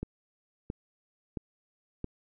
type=click train; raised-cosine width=3 ms; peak=-21 dBFS; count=4; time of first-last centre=0.03-2.043 s; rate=1.49 Hz; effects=none